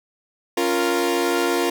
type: chord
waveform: sawtooth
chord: Bb minor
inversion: first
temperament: equal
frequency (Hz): 277.2 / 349.2 / 466.2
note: Db4 / F4 / Bb4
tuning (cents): 0 / 0 / 0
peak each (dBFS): -22 / -17 / -20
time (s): 0.57-1.7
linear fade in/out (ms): 5
effects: none